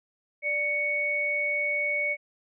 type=tone pair together; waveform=sine; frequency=589.1 / 2224 Hz; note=D5 / C#7; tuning=+5 / +5 cents; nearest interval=octave + major seventh; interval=2300 cents; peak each=-33 / -25 dBFS; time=0.42-2.17 s; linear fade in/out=50 ms; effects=none